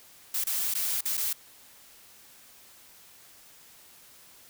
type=noise with dropouts; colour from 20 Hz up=blue; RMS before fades=-29 dBFS; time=0.34-1.33 s; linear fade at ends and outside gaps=5 ms; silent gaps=0.441-0.468 / 0.74-0.75 / 1.009-1.054 / 1.171-1.175 s; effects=white hiss -54 dBFS RMS until 4.49 s